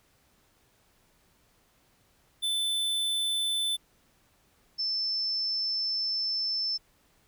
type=tone pair in turn; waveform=square / sine; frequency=3520 / 5294 Hz; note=A7 / E8; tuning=0 / +7 cents; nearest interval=perfect fifth; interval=707 cents; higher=second; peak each=-27 dBFS; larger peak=neither; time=2.42-3.77 / 4.78-6.78 s; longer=second; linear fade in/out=20 ms; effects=pink hiss -66 dBFS RMS until 7.27 s